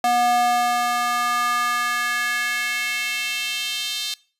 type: tone with high-pass filter sweep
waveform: square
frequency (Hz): 241.7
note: B3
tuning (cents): -37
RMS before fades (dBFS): -22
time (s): 0.04-4.14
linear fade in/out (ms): 2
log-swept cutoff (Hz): 630 to 3700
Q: 2.9
effects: noise-tail reverb RT60 0.4 s tail -22 dB re dry + resampled to 32000 Hz